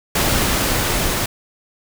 pink noise with level ramp, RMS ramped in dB -17 to -20 dBFS, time 0.15-1.26 s, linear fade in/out 5 ms, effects none

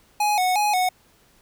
square tone with vibrato, 784 Hz, G5, in tune, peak -19 dBFS, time 0.2-0.89 s, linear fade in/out 5 ms, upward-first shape square, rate 2.8 Hz, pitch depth 110 cents each way, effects pink hiss -58 dBFS RMS until 1.41 s

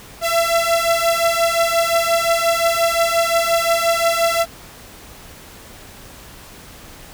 sawtooth beating tone pair, 669 / 674.7 Hz, E5 / E5, +25 / +40 cents, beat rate 5.7 Hz, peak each -14 dBFS, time 0.21-4.46 s, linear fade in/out 50 ms, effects pink hiss -40 dBFS RMS until 7.13 s

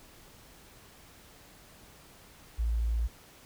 sine tone, 56.9 Hz, A#1, 41 cents flat, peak -26 dBFS, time 2.58-3.08 s, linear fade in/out 20 ms, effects pink hiss -55 dBFS RMS until 3.45 s

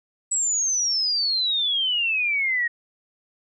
sine exponential sweep, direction down, 7902 to 1864.7 Hz, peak -20 dBFS, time 0.31-2.68 s, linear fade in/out 10 ms, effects none

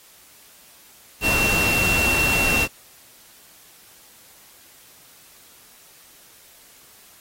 sine tone in noise, 2720 Hz, F7, 46 cents flat, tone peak -19 dBFS, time 1.21-2.68 s, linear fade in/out 50 ms, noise pink, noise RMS -24 dBFS, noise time 1.21-2.68 s, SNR +2 dB, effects white hiss -50 dBFS RMS until 7.2 s + AAC 48 kbps

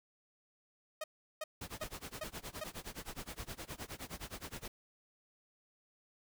sawtooth tone bursts, 622.3 Hz, D#5, in tune, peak -34 dBFS, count 5, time 1.01-2.64 s, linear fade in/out 5 ms, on 30 ms, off 370 ms
pink noise with tremolo, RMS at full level -43 dBFS, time 1.61-4.68 s, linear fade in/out 5 ms, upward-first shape sine, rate 9.6 Hz, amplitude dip 95%
effects none

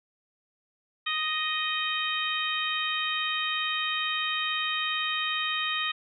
harmonic tone, 622.3 Hz, D#5, in tune, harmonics 2 / 3 / 4 / 5 / 6, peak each -33 / -33 / -33 / -33 / -33 dBFS, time 1.06-5.92 s, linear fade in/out 10 ms, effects none

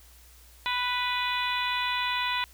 harmonic tone, 493.9 Hz, B4, in tune, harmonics 2 / 3 / 4 / 5 / 6 / 7 / 8, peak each -30 / -36 / -34 / -33 / -38 / -34 / -37 dBFS, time 0.66-2.44 s, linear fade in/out 0 ms, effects added 60 Hz sine -53 dBFS peak until 2.53 s + white hiss -56 dBFS RMS until 2.53 s

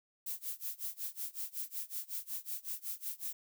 violet noise with tremolo, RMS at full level -38 dBFS, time 0.26-3.33 s, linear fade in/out 5 ms, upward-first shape sine, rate 5.4 Hz, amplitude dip 95%, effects none

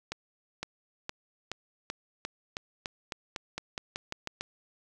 accelerating click train, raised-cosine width 0.2 ms, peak -17 dBFS, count 16, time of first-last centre 0.12-4.41 s, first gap 510 ms, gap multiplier 0.91, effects none

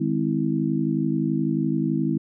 harmonic tone with a mistuned harmonic, 51.6 Hz, G#1, 10 cents flat, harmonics 3 / 4 / 5 / 6, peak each -26 / -26 / -26 / -26 dBFS, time 0-2.18 s, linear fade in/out 10 ms, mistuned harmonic 6, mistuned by +83 cents, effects none

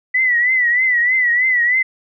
sine tone with vibrato, 1975.5 Hz, B6, in tune, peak -12 dBFS, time 0.14-1.83 s, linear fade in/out 10 ms, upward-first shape triangle, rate 3.2 Hz, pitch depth 99 cents each way, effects none

